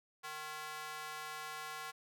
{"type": "tone with high-pass filter", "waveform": "square", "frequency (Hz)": 153.7, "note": "D#3", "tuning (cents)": -21, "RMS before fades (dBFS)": -45, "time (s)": [0.23, 1.92], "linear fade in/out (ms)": 20, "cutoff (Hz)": 1100, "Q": 1.5, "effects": []}